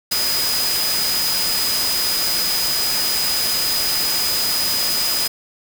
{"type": "tone in noise", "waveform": "sine", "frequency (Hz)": 4978, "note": "D#8", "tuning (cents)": 0, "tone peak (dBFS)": -20, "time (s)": [0.11, 5.28], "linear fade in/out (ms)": 10, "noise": "white", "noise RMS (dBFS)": -22, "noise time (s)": [0.11, 5.28], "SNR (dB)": -1, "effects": []}